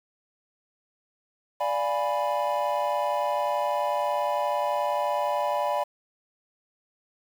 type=chord; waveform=triangle; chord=D diminished seventh; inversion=none; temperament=equal; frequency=587.3 / 698.5 / 830.6 / 987.8 Hz; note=D5 / F5 / Ab5 / Cb6; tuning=0 / 0 / 0 / 0 cents; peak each=-26 / -30 / -28 / -27 dBFS; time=1.6-5.84 s; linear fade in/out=10 ms; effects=8-bit